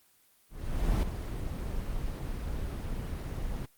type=noise with ADSR envelope; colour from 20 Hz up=brown; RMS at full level=-25 dBFS; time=0.49-3.66 s; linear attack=540 ms; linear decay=4 ms; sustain=-9 dB; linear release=8 ms; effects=white hiss -65 dBFS RMS until 3.77 s + Opus 24 kbps